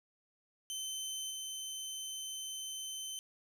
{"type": "tone with level steps", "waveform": "20% pulse", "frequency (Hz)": 3077, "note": "G7", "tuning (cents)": -33, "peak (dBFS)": [-33, -35], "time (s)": [0.7, 3.19], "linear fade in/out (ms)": 0, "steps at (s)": 1.3, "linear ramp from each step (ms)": 10, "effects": []}